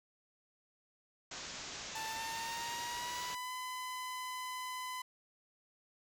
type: low-pass noise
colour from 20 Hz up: white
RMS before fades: -46 dBFS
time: 1.31-3.35 s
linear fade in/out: 5 ms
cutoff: 7300 Hz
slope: 96 dB/octave
type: tone with pitch glide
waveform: sawtooth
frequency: 885 to 1010.7 Hz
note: A5 to B5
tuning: +10 to +40 cents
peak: -36 dBFS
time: 1.95-5.02 s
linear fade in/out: 5 ms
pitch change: +230 cents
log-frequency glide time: 2.06-3.52 s
effects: none